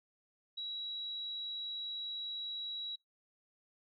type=tone; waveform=sine; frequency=3885 Hz; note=B7; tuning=29 cents flat; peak=-38 dBFS; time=0.57-2.96 s; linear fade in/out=10 ms; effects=noise-tail reverb RT60 0.2 s tail -25 dB re dry